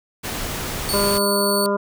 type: noise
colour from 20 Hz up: pink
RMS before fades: -27 dBFS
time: 0.23-1.19 s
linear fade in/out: 20 ms
type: tone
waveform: 20% pulse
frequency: 4464 Hz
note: C#8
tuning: 11 cents sharp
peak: -16 dBFS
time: 0.89-1.66 s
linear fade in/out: 0 ms
type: harmonic tone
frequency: 201.2 Hz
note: G3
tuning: 45 cents sharp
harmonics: 1 / 2 / 3 / 5 / 6 / 7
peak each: -24 / -22 / -23 / -25 / -32 / -31 dBFS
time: 0.93-1.77 s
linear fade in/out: 10 ms
effects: none